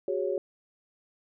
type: chord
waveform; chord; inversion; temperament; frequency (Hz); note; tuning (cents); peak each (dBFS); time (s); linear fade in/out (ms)
sine; F# suspended second; none; equal with one note detuned; 370 / 410.1 / 554.4; F#4 / G#4 / C#5; 0 / -22 / 0; -31; 0.08-0.38; 2
effects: none